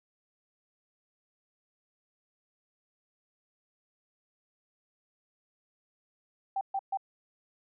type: tone bursts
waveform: sine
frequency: 780 Hz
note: G5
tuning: 9 cents flat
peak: -28 dBFS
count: 3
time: 6.56-6.973 s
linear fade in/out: 5 ms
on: 51 ms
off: 130 ms
effects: none